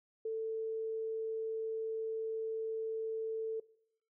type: tone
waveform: sine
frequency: 444.3 Hz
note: A4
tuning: 17 cents sharp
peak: -34 dBFS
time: 0.25-3.6 s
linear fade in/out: 5 ms
effects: noise-tail reverb RT60 0.7 s tail -21 dB re dry